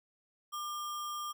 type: tone with sample-and-hold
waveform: sine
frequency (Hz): 1195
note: D6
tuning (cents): +30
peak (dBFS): -36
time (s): 0.52-1.33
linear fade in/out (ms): 20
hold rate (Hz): 4410
effects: none